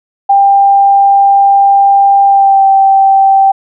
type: tone with pitch glide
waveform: sine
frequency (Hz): 794 to 779.5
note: G5 to G5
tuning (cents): +22 to -10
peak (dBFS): -3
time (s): 0.29-3.52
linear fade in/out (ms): 10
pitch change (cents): -32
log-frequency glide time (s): 2.26-2.65
effects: none